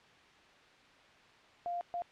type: tone bursts at uneven times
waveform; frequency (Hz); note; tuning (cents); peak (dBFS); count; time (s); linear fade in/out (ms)
sine; 698.5; F5; 0; -34; 2; 1.66-1.81 / 1.94-2.02; 0
effects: white hiss -60 dBFS RMS until 2.11 s + low-pass 3000 Hz 12 dB/octave